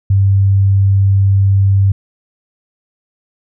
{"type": "tone", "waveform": "sine", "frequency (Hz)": 98, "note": "G2", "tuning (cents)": 0, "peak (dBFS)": -7, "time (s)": [0.1, 1.92], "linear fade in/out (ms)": 5, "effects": []}